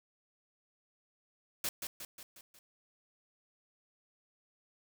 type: noise with echo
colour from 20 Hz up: white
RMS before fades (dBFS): -35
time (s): 1.64-1.69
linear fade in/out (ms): 2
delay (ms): 180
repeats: 5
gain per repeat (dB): -5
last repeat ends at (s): 2.59
effects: none